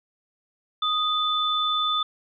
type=tone pair together; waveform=sine; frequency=1244.5 / 3520 Hz; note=D#6 / A7; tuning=0 / 0 cents; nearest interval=octave + tritone; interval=1800 cents; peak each=-24 dBFS; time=0.82-2.03 s; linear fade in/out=5 ms; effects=none